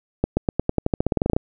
accelerating click train, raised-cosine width 2 ms, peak -5 dBFS, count 17, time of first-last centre 0.24-1.365 s, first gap 130 ms, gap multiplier 0.91, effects none

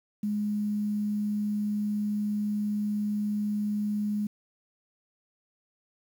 sine tone with quantisation, 208.5 Hz, G#3, 7 cents sharp, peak -26 dBFS, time 0.23-4.27 s, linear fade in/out 5 ms, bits 9, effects none

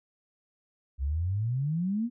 sine exponential sweep, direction up, 64 to 246.9 Hz, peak -26 dBFS, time 0.98-2.1 s, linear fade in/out 50 ms, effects none

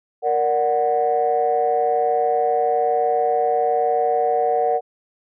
sine chord, Bb augmented, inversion none, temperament equal, 466.2 / 587.3 / 740 Hz, Bb4 / D5 / F#5, 0 / 0 / 0 cents, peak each -20 / -23 / -18 dBFS, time 0.22-4.81 s, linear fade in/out 50 ms, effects tanh soft clip ceiling -9 dBFS

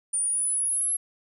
sine exponential sweep, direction up, 9210 to 11175 Hz, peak -23 dBFS, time 0.13-0.97 s, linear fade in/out 10 ms, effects none

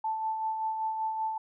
sine tone with tremolo, 880 Hz, A5, in tune, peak -27 dBFS, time 0.04-1.38 s, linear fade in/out 5 ms, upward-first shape sine, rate 5.2 Hz, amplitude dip 40%, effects none

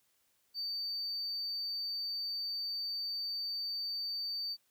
triangle tone, 4595 Hz, D8, 39 cents flat, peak -33 dBFS, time 0.54-4.57 s, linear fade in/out 50 ms, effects tanh soft clip ceiling -30 dBFS + white hiss -74 dBFS RMS until 4.7 s

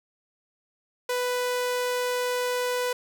sawtooth tone, 495.4 Hz, B4, 5 cents sharp, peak -21 dBFS, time 1.09-2.93 s, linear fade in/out 5 ms, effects none

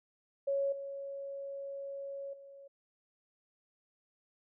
sine tone with level steps, 554.4 Hz, C#5, in tune, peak -29 / -39 / -50 dBFS, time 0.47-2.68 s, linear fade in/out 10 ms, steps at 0.72 / 2.33 s, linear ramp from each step 5 ms, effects none

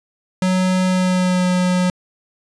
square tone with pitch glide, 185 to 181.51 Hz, F#3 to F#3, 0 to -33 cents, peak -15 dBFS, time 0.42-1.9 s, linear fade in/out 2 ms, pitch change -33 cents, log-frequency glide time 0.86-1.47 s, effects resampled to 22050 Hz

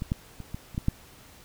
clicks, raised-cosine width 5 ms, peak -19 / -13 / -26 / -21 / -29 / -16 / -10 dBFS, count 7, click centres 0.021 / 0.119 / 0.403 / 0.545 / 0.747 / 0.779 / 0.884 s, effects pink hiss -52 dBFS RMS until 1.44 s

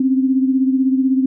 sine beating tone pair, 261.6 / 277.6 Hz, C4 / C#4, 0 / +3 cents, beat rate 16 Hz, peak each -13 / -21 dBFS, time 0-1.26 s, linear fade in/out 5 ms, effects none

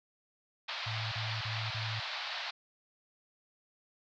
white band-pass noise, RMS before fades -39 dBFS, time 0.68-2.51 s, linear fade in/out 10 ms, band 620 to 4600 Hz, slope 48 dB/octave
sine tone bursts, 110.8 Hz, A2, 13 cents sharp, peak -36 dBFS, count 4, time 0.86-2.002 s, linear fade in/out 10 ms, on 260 ms, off 34 ms
effects none

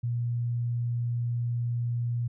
sine tone, 119.4 Hz, A#2, 42 cents sharp, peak -26 dBFS, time 0.03-2.28 s, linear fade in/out 10 ms, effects none

